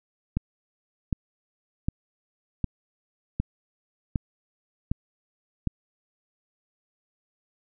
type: click train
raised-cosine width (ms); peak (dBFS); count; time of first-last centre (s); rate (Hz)
5; -12; 8; 0.37-5.673; 1.32
effects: none